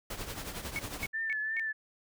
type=noise with tremolo; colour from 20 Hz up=pink; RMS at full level=-37 dBFS; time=0.1-1.07 s; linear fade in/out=5 ms; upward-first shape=triangle; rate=11 Hz; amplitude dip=70%
type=tone bursts; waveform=sine; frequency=2220 Hz; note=C#7; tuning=2 cents sharp; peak=-32 dBFS; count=4; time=0.76-1.596 s; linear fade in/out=0 ms; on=29 ms; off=240 ms
type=tone with vibrato; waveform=sine; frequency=1760 Hz; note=A6; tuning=in tune; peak=-31 dBFS; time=1.13-1.73 s; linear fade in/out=20 ms; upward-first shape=triangle; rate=2.8 Hz; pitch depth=50 cents each way
effects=none